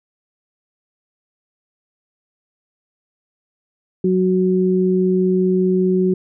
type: tone pair together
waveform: sine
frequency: 185 / 370 Hz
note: F#3 / F#4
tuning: 0 / 0 cents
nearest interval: octave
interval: 1200 cents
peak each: -16 dBFS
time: 4.04-6.14 s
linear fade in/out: 5 ms
effects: none